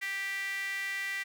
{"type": "tone with high-pass filter", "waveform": "sawtooth", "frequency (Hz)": 392, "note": "G4", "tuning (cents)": 0, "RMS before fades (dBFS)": -35, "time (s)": [0.01, 1.24], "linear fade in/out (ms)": 20, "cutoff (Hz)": 2000, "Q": 7.2, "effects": []}